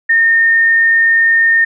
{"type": "tone", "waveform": "sine", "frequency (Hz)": 1827, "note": "A#6", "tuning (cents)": -35, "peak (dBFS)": -7, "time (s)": [0.09, 1.65], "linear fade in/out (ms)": 10, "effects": []}